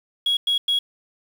sine tone bursts, 3322 Hz, G#7, in tune, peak -16 dBFS, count 3, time 0.26-0.79 s, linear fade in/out 5 ms, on 110 ms, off 100 ms, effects tanh soft clip ceiling -14 dBFS + 7-bit

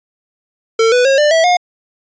square tone with pitch steps, 450.7 / 494.3 / 542.2 / 594.7 / 652.3 / 715.4 Hz, A4 / B4 / C#5 / D5 / E5 / F5, +42 / +1 / -38 / +22 / -18 / +41 cents, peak -9 dBFS, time 0.79-1.57 s, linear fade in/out 5 ms, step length 130 ms, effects resampled to 16000 Hz

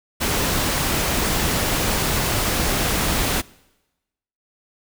pink noise, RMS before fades -21 dBFS, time 0.2-3.42 s, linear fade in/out 20 ms, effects noise-tail reverb RT60 1.0 s tail -23 dB re dry

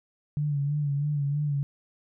sine tone with vibrato, 144.8 Hz, D3, 24 cents flat, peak -24 dBFS, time 0.37-1.63 s, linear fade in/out 0 ms, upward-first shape sine, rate 3.1 Hz, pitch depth 52 cents each way, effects none

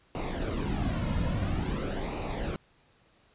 brown noise with flanger, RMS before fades -31 dBFS, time 0.15-2.56 s, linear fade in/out 0 ms, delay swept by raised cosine 0.6 to 2.6 ms, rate 0.49 Hz, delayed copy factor -0.65, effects pink hiss -64 dBFS RMS until 3.34 s + resampled to 8000 Hz

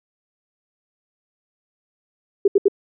sine tone bursts, 397.4 Hz, G4, 24 cents sharp, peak -10 dBFS, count 3, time 2.45-2.683 s, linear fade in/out 5 ms, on 29 ms, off 73 ms, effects none

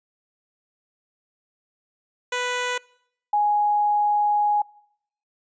10% pulse / sine tone pair in turn, 494.3 / 831.3 Hz, B4 / G#5, +1 / +1 cents, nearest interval major sixth, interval 900 cents, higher second, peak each -15 / -17 dBFS, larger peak first, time 2.32-2.78 / 3.33-4.62 s, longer second, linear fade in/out 5 ms, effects noise-tail reverb RT60 0.7 s tail -24 dB re dry + resampled to 16000 Hz

